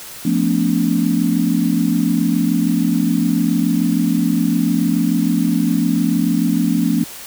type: chord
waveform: sine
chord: B half-diminished seventh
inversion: second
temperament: equal with one note detuned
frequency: 174.61 / 220 / 246.9 / 286.1 Hz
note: F3 / A3 / B3 / D4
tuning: 0 / 0 / 0 / -45 cents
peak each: -19 dBFS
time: 0.25-7.04 s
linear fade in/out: 5 ms
effects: white hiss -34 dBFS RMS until 7.26 s